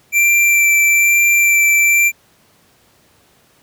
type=tone with vibrato; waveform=square; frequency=2349 Hz; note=D7; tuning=in tune; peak=-10 dBFS; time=0.12-2.12 s; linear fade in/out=50 ms; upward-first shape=sine; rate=1.1 Hz; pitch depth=10 cents each way; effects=pink hiss -53 dBFS RMS until 3.62 s + high-pass 80 Hz 12 dB/octave